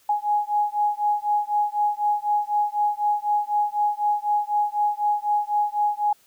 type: beating tone pair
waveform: sine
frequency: 830.6 / 834.6 Hz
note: G#5 / G#5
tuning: 0 / +8 cents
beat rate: 4 Hz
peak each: -23 dBFS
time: 0.09-6.13 s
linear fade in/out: 5 ms
effects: white hiss -59 dBFS RMS until 6.26 s